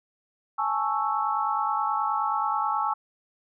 sine chord, A major seventh, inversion third, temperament equal, 830.6 / 880 / 1108.7 / 1318.5 Hz, G#5 / A5 / C#6 / E6, 0 / 0 / 0 / 0 cents, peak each -29 dBFS, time 0.58-2.94 s, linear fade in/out 10 ms, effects none

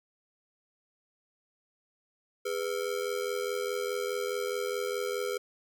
square ring-modulated tone, 452.7 Hz, A4, 49 cents sharp, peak -28 dBFS, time 2.45-5.38 s, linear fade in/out 10 ms, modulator 42.4 Hz, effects none

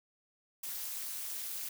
blue noise with amplitude modulation, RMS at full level -36 dBFS, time 0.63-1.69 s, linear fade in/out 5 ms, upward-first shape sine, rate 260 Hz, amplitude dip 90%, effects none

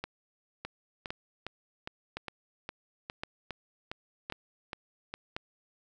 two click trains, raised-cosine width 0.3 ms, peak -21 / -19 dBFS, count 12 / 6, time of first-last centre 0.65-5.14 / 0.04-5.365 s, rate 2.45 / 0.939 Hz, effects none

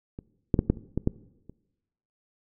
clicks, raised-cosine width 3 ms, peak -24 / -8 / -7 / -7 / -29 / -13 / -9 / -30 dBFS, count 8, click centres 0.189 / 0.542 / 0.591 / 0.7 / 0.772 / 0.976 / 1.074 / 1.496 s, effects noise-tail reverb RT60 1.0 s tail -20 dB re dry

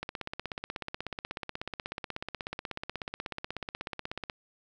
click train, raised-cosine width 0.3 ms, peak -19 dBFS, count 71, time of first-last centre 0.03-4.298 s, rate 16.4 Hz, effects none

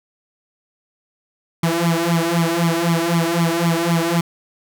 sawtooth tone with flanger, 168.2 Hz, E3, 35 cents sharp, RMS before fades -18 dBFS, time 1.63-4.21 s, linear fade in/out 5 ms, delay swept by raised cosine 0.89 to 3.29 ms, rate 3.9 Hz, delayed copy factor +1, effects none

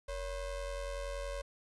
square ring-modulated tone, 257.7 Hz, C4, 26 cents flat, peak -35 dBFS, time 0.08-1.42 s, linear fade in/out 10 ms, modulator 303 Hz, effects resampled to 24000 Hz + 12-bit

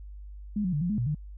sine tone with pitch steps, 208.4 / 181.9 / 146.8 / 175.1 / 210.8 / 120.6 / 150.3 Hz, G#3 / F#3 / D3 / F3 / G#3 / B2 / D3, +6 / -29 / 0 / +5 / +26 / -41 / +40 cents, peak -25 dBFS, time 0.56-1.148 s, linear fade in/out 5 ms, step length 84 ms, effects added 50 Hz sine -40 dBFS peak until 1.37 s

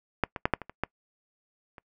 clicks, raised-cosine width 0.5 ms, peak -8 / -18 / -8 / -7 / -22 / -26 / -12 / -30 dBFS, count 8, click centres 0.237 / 0.362 / 0.455 / 0.537 / 0.617 / 0.696 / 0.836 / 1.782 s, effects noise-tail reverb RT60 0.1 s tail -25 dB re dry

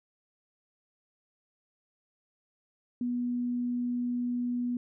sine tone, 244 Hz, B3, 21 cents flat, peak -28 dBFS, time 3.01-4.77 s, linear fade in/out 2 ms, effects none

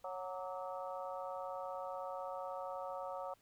harmonic tone with a mistuned harmonic, 184.1 Hz, F#3, 8 cents flat, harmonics 3 / 4 / 5 / 6 / 7, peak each -44 / -46 / -48 / -50 / -51 dBFS, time 0.04-3.34 s, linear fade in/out 5 ms, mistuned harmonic 6, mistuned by +80 cents, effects pink hiss -71 dBFS RMS until 3.41 s

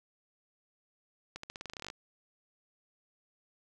accelerating click train, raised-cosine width 0.2 ms, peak -24 dBFS, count 15, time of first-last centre 1.36-1.901 s, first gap 74 ms, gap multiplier 0.89, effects none

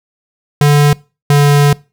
square tone pair in turn, 145.8 / 144.29 Hz, D3 / D3, -12 / -30 cents, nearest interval unison, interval 18 cents, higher first, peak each -6 dBFS, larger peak neither, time 0.61-0.93 / 1.3-1.73 s, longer second, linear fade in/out 2 ms, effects noise-tail reverb RT60 0.3 s tail -23 dB re dry

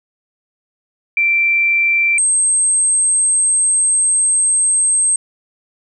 sine tone pair in turn, 2349 / 8371 Hz, D7 / C9, 0 / 0 cents, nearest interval octave + minor seventh, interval 2200 cents, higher second, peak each -11 dBFS, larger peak neither, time 1.17-2.18 / 2.18-5.16 s, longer second, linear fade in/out 2 ms, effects none

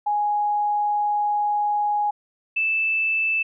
sine tone pair in turn, 830.6 / 2637 Hz, G#5 / E7, 0 / 0 cents, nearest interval octave + minor sixth, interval 2000 cents, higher second, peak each -19 dBFS, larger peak neither, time 0.06-2.11 / 2.56-3.43 s, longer first, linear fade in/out 10 ms, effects none

